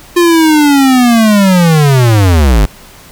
square linear sweep, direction down, 352.9 to 45 Hz, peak -5 dBFS, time 0.16-2.66 s, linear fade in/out 10 ms, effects pink hiss -36 dBFS RMS until 3.11 s

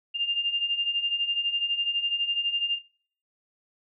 sine beating tone pair, 2794 / 2806 Hz, F7 / F7, 0 / +8 cents, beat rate 12 Hz, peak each -31 / -26 dBFS, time 0.14-2.79 s, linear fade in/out 20 ms, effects noise-tail reverb RT60 0.5 s tail -21 dB re dry

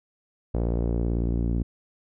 sawtooth tone with low-pass filter sweep, 58.1 Hz, A#1, 5 cents flat, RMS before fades -25 dBFS, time 0.54-1.63 s, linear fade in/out 5 ms, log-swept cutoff 550 to 270 Hz, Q 1.5, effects none

